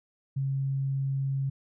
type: tone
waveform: sine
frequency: 136.1 Hz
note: C#3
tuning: 31 cents flat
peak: -26 dBFS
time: 0.36-1.5 s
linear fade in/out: 10 ms
effects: none